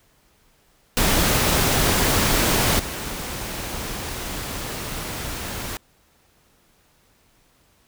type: noise with level steps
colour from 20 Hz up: pink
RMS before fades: -19 / -30 dBFS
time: 0.97-5.77 s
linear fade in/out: 0 ms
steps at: 2.79 s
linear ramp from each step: 5 ms
effects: pink hiss -60 dBFS RMS until 7.87 s